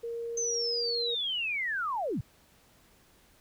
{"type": "tone with pitch glide", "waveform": "sine", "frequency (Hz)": [466.2, 471.3], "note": ["A#4", "A#4"], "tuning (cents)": [0, 19], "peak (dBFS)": -33, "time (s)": [0.03, 1.15], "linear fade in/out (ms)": 10, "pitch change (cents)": 19, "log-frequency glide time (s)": [0.55, 0.72]}
{"type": "linear sweep", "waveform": "sine", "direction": "down", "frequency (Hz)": [6272, 82.41], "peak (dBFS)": -29, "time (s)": [0.37, 2.21], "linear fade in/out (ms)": 5}
{"effects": ["pink hiss -62 dBFS RMS until 3.4 s"]}